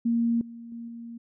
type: tone with level steps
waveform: sine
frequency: 233.1 Hz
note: A#3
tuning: in tune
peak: -21 / -39 / -35 / -37 dBFS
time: 0.05-1.18 s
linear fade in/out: 10 ms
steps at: 0.41 / 0.72 / 0.88 s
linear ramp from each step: 2 ms
effects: none